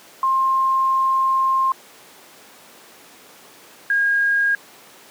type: tone pair in turn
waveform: sine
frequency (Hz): 1060 / 1628.1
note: C6 / G#6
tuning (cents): +22 / -35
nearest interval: perfect fifth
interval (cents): 743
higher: second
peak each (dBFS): -15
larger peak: neither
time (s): 0.23-1.72 / 3.9-4.55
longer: first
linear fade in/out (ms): 2
effects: pink hiss -45 dBFS RMS until 5.1 s + high-pass 300 Hz 12 dB/octave